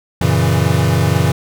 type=chord; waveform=square; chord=F# dominant seventh; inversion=none; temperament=equal; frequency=92.5 / 116.54 / 138.59 / 164.81 Hz; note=F#2 / A#2 / C#3 / E3; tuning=0 / 0 / 0 / 0 cents; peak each=-18 dBFS; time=0.21-1.32 s; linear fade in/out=5 ms; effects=none